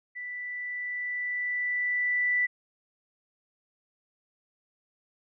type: tone with level ramp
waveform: sine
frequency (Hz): 1975.5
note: B6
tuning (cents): 0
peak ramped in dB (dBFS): -35 to -22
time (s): 0.15-2.47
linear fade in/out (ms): 20
effects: none